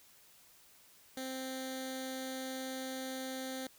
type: tone with notch filter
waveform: 10% pulse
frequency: 261.6 Hz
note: C4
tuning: in tune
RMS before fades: -41 dBFS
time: 1.17-3.67 s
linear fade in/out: 2 ms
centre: 1100 Hz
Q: 0.82
effects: white hiss -62 dBFS RMS until 3.78 s